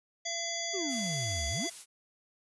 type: harmonic tone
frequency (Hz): 678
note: E5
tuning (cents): +49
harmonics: 1 / 3 / 5 / 7 / 9 / 10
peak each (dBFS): -40 / -40 / -40 / -40 / -40 / -40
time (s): 0.25-1.7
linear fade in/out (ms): 10
type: exponential two-way sweep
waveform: triangle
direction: down then up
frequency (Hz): 415.3 to 65.41 to 415.3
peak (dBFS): -32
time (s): 0.73-1.68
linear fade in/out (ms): 20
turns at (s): 1.48
type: noise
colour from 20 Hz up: blue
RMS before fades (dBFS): -43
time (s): 0.88-1.86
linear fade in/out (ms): 50
effects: resampled to 24000 Hz